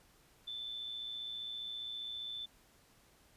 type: tone with amplitude modulation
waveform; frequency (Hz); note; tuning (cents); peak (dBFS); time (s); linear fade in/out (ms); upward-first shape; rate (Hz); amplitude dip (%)
sine; 3520; A7; 0; -38; 0.47-2.46; 10; sine; 115; 45
effects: pink hiss -66 dBFS RMS until 3.36 s + resampled to 32000 Hz